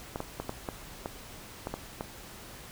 clicks, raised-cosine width 1 ms, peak -19 dBFS, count 9, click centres 0.159 / 0.204 / 0.4 / 0.494 / 0.688 / 1.059 / 1.671 / 1.74 / 2.009 s, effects pink hiss -47 dBFS RMS until 2.71 s

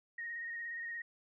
sine tone with vibrato, 1864.7 Hz, A#6, in tune, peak -39 dBFS, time 0.18-1.02 s, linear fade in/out 5 ms, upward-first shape square, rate 17 Hz, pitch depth 18 cents each way, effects none

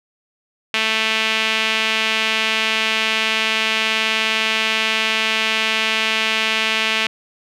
sawtooth tone with band-pass filter, 220.3 Hz, A3, 2 cents sharp, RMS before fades -19 dBFS, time 0.74-7.07 s, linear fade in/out 2 ms, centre 2700 Hz, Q 2.4, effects none

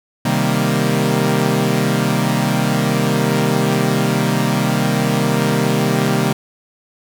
sawtooth chord, C minor seventh, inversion none, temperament equal, 130.81 / 155.56 / 196 / 233.1 Hz, C3 / Eb3 / G3 / Bb3, 0 / 0 / 0 / 0 cents, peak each -16 dBFS, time 0.25-6.33 s, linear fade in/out 5 ms, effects none

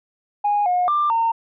sine tone with pitch steps, 824 / 719 / 1187 / 914 Hz, G#5 / F#5 / D6 / A#5, -14 / -50 / +18 / -34 cents, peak -15 dBFS, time 0.44-1.32 s, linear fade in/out 10 ms, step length 220 ms, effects tanh soft clip ceiling -12 dBFS

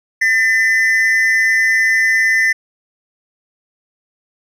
triangle tone pair together, 1795.5 / 2013 Hz, A6 / B6, +35 / +33 cents, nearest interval major second, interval 198 cents, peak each -12 dBFS, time 0.21-2.53 s, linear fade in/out 10 ms, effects none

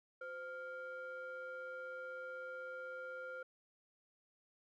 triangle ring-modulated tone, 442 Hz, A4, 8 cents sharp, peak -39 dBFS, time 0.21-3.43 s, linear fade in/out 5 ms, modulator 958 Hz, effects none

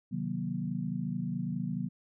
sine chord, C half-diminished seventh, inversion none, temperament equal with one note detuned, 130.81 / 155.56 / 185 / 238 Hz, C3 / Eb3 / Gb3 / Bb3, 0 / 0 / 0 / +36 cents, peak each -39 / -37 / -35 / -37 dBFS, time 0.11-1.89 s, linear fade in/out 20 ms, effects none

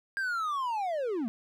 triangle linear sweep, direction down, 1618 to 207.7 Hz, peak -27 dBFS, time 0.17-1.28 s, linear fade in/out 0 ms, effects none

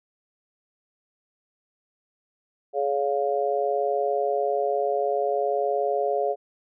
harmonic tone, 140.5 Hz, C#3, 24 cents sharp, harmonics 3 / 4 / 5, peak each -26 / -26 / -26 dBFS, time 2.73-6.36 s, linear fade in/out 50 ms, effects none

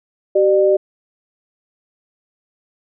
sine tone pair together, 384.1 / 600 Hz, G4 / D5, -35 / +37 cents, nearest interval minor sixth, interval 772 cents, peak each -13 dBFS, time 0.35-0.77 s, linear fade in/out 10 ms, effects none

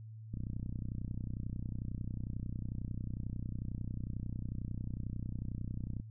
click train, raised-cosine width 5 ms, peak -27 dBFS, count 177, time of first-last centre 0.34-5.999 s, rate 31.1 Hz, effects added 110 Hz sine -46 dBFS peak until 6.1 s

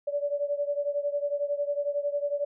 sine beating tone pair, 573 / 584 Hz, D5 / D5, -43 / -10 cents, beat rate 11 Hz, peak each -28 / -31 dBFS, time 0.07-2.45 s, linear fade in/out 10 ms, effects none

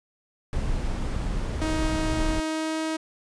brown noise, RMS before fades -27 dBFS, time 0.53-2.4 s, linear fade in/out 0 ms
sawtooth tone with pitch glide, 314.8 to 317.5 Hz, D#4 to D#4, +20 to +35 cents, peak -22 dBFS, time 1.61-2.97 s, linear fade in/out 10 ms, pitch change +15 cents, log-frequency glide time 2.35-2.82 s
effects resampled to 22050 Hz

